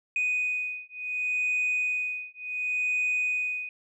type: beating tone pair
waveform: sine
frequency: 2489 / 2489.69 Hz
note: D#7 / D#7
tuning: 0 / 0 cents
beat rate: 0.69 Hz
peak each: -28 dBFS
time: 0.16-3.69 s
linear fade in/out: 2 ms
effects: tanh soft clip ceiling -21 dBFS